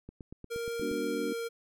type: click train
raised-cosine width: 3 ms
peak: -31 dBFS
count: 8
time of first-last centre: 0.09-0.914 s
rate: 8.49 Hz
type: tone with pitch glide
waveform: square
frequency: 466.2 to 463.2 Hz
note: A#4 to A#4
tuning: 0 to -11 cents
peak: -34 dBFS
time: 0.5-1.49 s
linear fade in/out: 20 ms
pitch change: -11 cents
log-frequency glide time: 0.95-1.36 s
type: chord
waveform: sine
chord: G# half-diminished seventh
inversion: none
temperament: equal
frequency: 207.7 / 246.9 / 293.7 / 370 Hz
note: G#3 / B3 / D4 / F#4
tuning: 0 / 0 / 0 / 0 cents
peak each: -41 / -38 / -35 / -38 dBFS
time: 0.81-1.33 s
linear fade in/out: 5 ms
effects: none